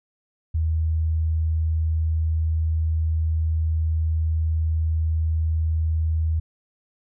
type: tone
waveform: sine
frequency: 79.9 Hz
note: D#2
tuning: 47 cents sharp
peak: -19 dBFS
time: 0.54-6.4 s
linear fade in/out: 10 ms
effects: none